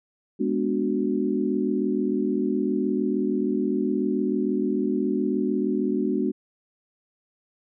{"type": "chord", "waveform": "sine", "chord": "G# half-diminished seventh", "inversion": "none", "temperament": "equal", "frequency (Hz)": [207.7, 246.9, 293.7, 370], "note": ["G#3", "B3", "D4", "F#4"], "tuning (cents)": [0, 0, 0, 0], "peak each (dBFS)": -27, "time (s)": [0.39, 6.32], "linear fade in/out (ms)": 20, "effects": []}